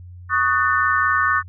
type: chord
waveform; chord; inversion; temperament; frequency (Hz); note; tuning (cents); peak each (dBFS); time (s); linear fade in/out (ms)
sine; D# half-diminished seventh; third; just; 1120.1 / 1244.5 / 1493.4 / 1792.1; C#6 / D#6 / F#6 / A6; +18 / 0 / +16 / +31; -21; 0.29-1.43; 50
effects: added 89 Hz sine -36 dBFS peak until 1.48 s